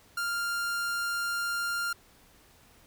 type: tone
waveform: 45% pulse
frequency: 1396.9 Hz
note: F6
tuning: in tune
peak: -29 dBFS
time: 0.17-1.93 s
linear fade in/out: 5 ms
effects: pink hiss -59 dBFS RMS until 2.86 s